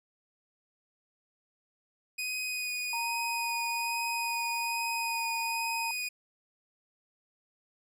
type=tone with vibrato; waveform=sawtooth; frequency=2489 Hz; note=D#7; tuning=in tune; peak=-29 dBFS; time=2.18-6.09 s; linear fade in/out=10 ms; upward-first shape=sine; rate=1.2 Hz; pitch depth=13 cents each way
type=tone with pitch glide; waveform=sine; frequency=930 to 916.7 Hz; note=A#5 to A#5; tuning=-4 to -29 cents; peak=-33 dBFS; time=2.93-5.91 s; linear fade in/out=2 ms; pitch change=-25 cents; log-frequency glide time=4.6-5.32 s
effects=resampled to 32000 Hz